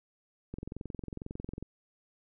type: click train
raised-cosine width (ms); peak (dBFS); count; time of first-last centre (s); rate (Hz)
3; -26; 25; 0.54-1.626; 22.1
effects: none